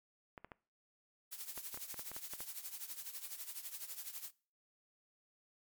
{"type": "clicks", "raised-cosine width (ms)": 0.5, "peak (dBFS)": -33, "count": 12, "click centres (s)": [0.378, 0.446, 0.518, 1.577, 1.744, 1.774, 1.943, 1.994, 2.116, 2.165, 2.336, 2.405]}
{"type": "noise with tremolo", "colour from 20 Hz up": "blue", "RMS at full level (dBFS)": -43, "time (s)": [1.31, 4.31], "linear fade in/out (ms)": 20, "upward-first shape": "triangle", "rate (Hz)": 12, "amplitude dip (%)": 80}
{"effects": ["noise-tail reverb RT60 0.4 s tail -22 dB re dry", "MP3 96 kbps"]}